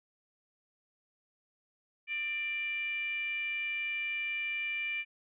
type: tone with frequency modulation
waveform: sine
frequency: 2363 Hz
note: D7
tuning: 10 cents sharp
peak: -32 dBFS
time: 2.07-5.05 s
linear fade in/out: 50 ms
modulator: 569 Hz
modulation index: 0.51
effects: none